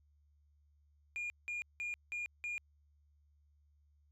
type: tone bursts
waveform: sine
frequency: 2422 Hz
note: D#7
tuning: 47 cents flat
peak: -35 dBFS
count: 5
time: 1.16-2.58 s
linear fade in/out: 0 ms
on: 140 ms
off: 180 ms
effects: tanh soft clip ceiling -36 dBFS + added 73 Hz sine -67 dBFS peak until 4.11 s